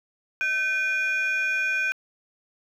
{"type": "tone pair together", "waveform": "sine", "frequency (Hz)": [1535, 2441], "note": ["G6", "D#7"], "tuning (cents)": [-37, -34], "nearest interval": "minor sixth", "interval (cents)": 803, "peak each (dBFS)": -23, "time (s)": [0.41, 1.92], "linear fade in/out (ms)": 0, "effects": ["tanh soft clip ceiling -19 dBFS", "9-bit"]}